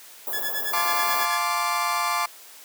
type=band-stop noise; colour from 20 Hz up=white; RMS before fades=-29 dBFS; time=0.27-1.25 s; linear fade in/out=0 ms; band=1000 to 14000 Hz; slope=24 dB/octave
type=tone with tremolo; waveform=sawtooth; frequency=1704 Hz; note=G#6; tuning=44 cents sharp; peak=-23 dBFS; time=0.33-1.41 s; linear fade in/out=0 ms; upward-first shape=sine; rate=9.2 Hz; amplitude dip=90%
type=chord; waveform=35% pulse; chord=D minor seventh; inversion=first; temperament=equal with one note detuned; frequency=698.5 / 869.9 / 1046.5 / 1174.7 Hz; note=F5 / A5 / C6 / D6; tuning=0 / -20 / 0 / 0 cents; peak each=-29 / -28 / -26 / -24 dBFS; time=0.73-2.26 s; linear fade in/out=5 ms
effects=white hiss -46 dBFS RMS until 2.64 s + high-pass 400 Hz 12 dB/octave